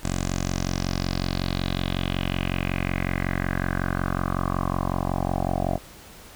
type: tone with low-pass filter sweep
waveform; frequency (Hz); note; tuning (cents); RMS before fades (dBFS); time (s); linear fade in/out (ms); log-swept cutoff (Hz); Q
10% pulse; 45.42; F#1; -31; -26; 0.03-5.78; 10; 7800 to 680; 4
effects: pink hiss -46 dBFS RMS until 6.35 s